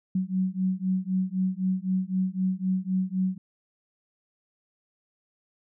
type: beating tone pair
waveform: sine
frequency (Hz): 185 / 188.9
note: F#3 / F#3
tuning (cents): 0 / +36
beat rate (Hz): 3.9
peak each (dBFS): -27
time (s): 0.15-3.38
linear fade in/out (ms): 5
effects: none